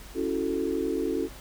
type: chord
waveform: sine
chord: F# minor seventh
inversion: second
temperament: equal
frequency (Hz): 277.2 / 329.6 / 370 / 440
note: C#4 / E4 / F#4 / A4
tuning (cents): 0 / 0 / 0 / 0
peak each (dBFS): -31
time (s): 0.14-1.29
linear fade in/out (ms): 50
effects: added 50 Hz sine -46 dBFS peak until 1.4 s + pink hiss -47 dBFS RMS until 1.4 s